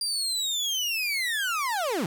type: linear sweep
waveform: 30% pulse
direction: down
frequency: 4800 to 143.8 Hz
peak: -23 dBFS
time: 0.01-2.06 s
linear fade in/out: 2 ms
effects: 9-bit